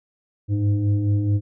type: tone with frequency modulation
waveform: sine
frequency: 103.83 Hz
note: G#2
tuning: in tune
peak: -17 dBFS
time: 0.48-1.41 s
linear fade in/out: 50 ms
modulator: 203 Hz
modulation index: 0.68
effects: none